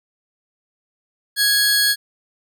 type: tone pair together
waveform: sawtooth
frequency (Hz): 1661.2 / 4364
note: G#6 / C#8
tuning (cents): 0 / -28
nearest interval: octave + perfect fourth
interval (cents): 1672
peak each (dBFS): -14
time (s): 1.36-1.96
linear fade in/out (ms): 50
effects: none